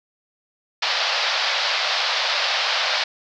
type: band-pass noise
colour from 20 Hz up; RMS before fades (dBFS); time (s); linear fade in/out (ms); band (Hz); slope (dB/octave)
white; -22; 0.82-3.04; 5; 540 to 5000; 48
effects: none